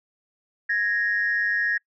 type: tone pair together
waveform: sine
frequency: 1661.7 / 1864.7 Hz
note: G#6 / A#6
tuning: +1 / 0 cents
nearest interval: major second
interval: 199 cents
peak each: -23 dBFS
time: 0.69-1.78 s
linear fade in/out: 10 ms
effects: noise-tail reverb RT60 0.1 s tail -25 dB re dry + tanh soft clip ceiling -14 dBFS